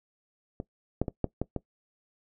clicks, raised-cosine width 2 ms, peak -21 / -12 / -18 / -12 / -15 / -17 dBFS, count 6, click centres 0.601 / 1.016 / 1.082 / 1.243 / 1.416 / 1.563 s, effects noise-tail reverb RT60 0.1 s tail -19 dB re dry

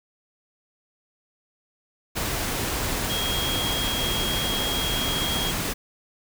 sine tone in noise, 3266 Hz, G#7, 30 cents flat, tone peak -27 dBFS, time 3.09-5.52 s, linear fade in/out 20 ms, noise pink, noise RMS -27 dBFS, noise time 2.15-5.74 s, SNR -3 dB, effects none

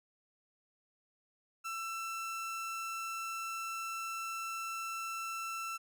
30% pulse tone, 1336 Hz, E6, 23 cents sharp, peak -35 dBFS, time 1.64-5.78 s, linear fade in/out 20 ms, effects none

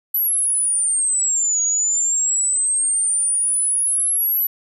sine exponential two-way sweep, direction down then up, 11910 to 6690 to 11910 Hz, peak -16 dBFS, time 0.14-4.47 s, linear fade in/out 5 ms, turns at 1.62 s, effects none

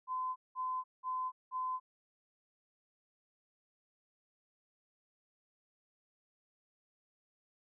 sine tone bursts, 1023 Hz, C6, 39 cents flat, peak -34 dBFS, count 4, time 0.07-1.8 s, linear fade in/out 50 ms, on 290 ms, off 190 ms, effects none

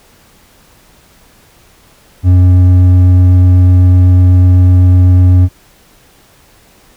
sine tone with hard clipping, 90.8 Hz, F#2, 32 cents flat, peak -4 dBFS, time 2.23-5.49 s, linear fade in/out 50 ms, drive 5 dB, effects pink hiss -45 dBFS RMS until 6.96 s

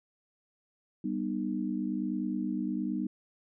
sine chord, G augmented, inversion none, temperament just, 196 / 245 / 306.2 Hz, G3 / B3 / D#4, 0 / -14 / -28 cents, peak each -34 dBFS, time 1.04-3.07 s, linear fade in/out 5 ms, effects none

